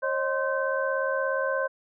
sine tone cluster, 538 / 615 / 1044 / 1540 Hz, C5 / D#5 / C6 / G6, +48 / -20 / -4 / -31 cents, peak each -27 / -32 / -32 / -30 dBFS, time 0.02-1.68 s, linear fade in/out 20 ms, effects none

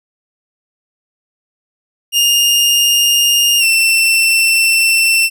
sawtooth tone with pitch glide, 2827 to 2688 Hz, F7 to E7, +20 to +33 cents, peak -6 dBFS, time 2.12-5.3 s, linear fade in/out 50 ms, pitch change -87 cents, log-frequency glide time 3.59-3.64 s, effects none

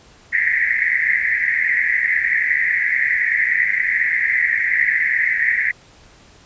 pink band-pass noise, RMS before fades -18 dBFS, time 0.32-5.72 s, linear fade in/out 20 ms, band 1800 to 2100 Hz, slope 96 dB/octave, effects pink hiss -48 dBFS RMS until 6.45 s + resampled to 16000 Hz

